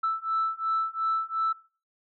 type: beating tone pair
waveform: sine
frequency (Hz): 1318.5 / 1321.3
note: E6 / E6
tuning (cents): 0 / +4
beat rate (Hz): 2.8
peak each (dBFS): -28 / -27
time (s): 0.03-1.53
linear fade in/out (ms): 10
effects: noise-tail reverb RT60 0.4 s tail -22 dB re dry + tanh soft clip ceiling -19 dBFS